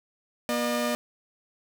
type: tone pair together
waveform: sawtooth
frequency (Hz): 240 / 604.8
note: B3 / D#5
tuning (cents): -49 / -49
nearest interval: octave + major third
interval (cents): 1600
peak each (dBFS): -24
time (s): 0.49-0.95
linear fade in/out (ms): 0
effects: none